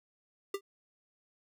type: tone with exponential decay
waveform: square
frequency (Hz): 396.8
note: G4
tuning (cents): +21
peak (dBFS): -29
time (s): 0.54-0.61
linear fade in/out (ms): 5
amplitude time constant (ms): 15
effects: none